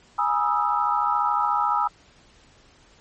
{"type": "chord", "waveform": "sine", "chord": "E major seventh", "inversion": "first", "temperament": "equal with one note detuned", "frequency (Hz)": [830.6, 962.4, 1244.5, 1318.5], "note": ["G#5", "B5", "D#6", "E6"], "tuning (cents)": [0, -45, 0, 0], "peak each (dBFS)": -25, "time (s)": [0.18, 1.88], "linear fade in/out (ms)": 10, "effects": ["pink hiss -55 dBFS RMS until 3 s", "MP3 32 kbps"]}